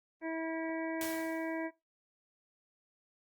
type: harmonic tone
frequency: 324.4 Hz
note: E4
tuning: 28 cents flat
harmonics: 1 / 2 / 3 / 5 / 6 / 7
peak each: -36 / -40 / -46 / -47 / -47 / -49 dBFS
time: 0.21-1.71 s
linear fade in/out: 50 ms
type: noise with exponential decay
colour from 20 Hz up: white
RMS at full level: -39 dBFS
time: 1.01-1.66 s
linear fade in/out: 2 ms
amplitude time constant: 140 ms
effects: noise-tail reverb RT60 0.2 s tail -19 dB re dry + Opus 24 kbps